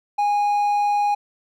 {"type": "tone", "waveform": "triangle", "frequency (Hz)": 823, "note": "G#5", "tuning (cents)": -16, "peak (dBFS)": -15, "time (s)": [0.18, 1.15], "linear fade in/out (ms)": 10, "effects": []}